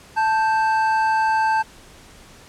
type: tone pair together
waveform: triangle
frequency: 880 / 1568 Hz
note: A5 / G6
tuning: 0 / 0 cents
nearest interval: minor seventh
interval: 1000 cents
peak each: -15 / -22 dBFS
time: 0.16-1.63 s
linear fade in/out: 20 ms
effects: pink hiss -46 dBFS RMS until 2.48 s + low-pass 10000 Hz 12 dB/octave